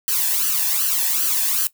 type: noise with flanger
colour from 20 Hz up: blue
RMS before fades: -20 dBFS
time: 0.08-1.67 s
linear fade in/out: 0 ms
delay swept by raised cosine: 0.66 to 1.18 ms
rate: 2.6 Hz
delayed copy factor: +0.85
effects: noise-tail reverb RT60 0.1 s tail -17 dB re dry